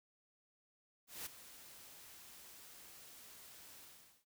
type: noise with ADSR envelope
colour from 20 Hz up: white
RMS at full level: -44 dBFS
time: 1.07-4.25 s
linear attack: 190 ms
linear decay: 12 ms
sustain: -13 dB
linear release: 430 ms
effects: none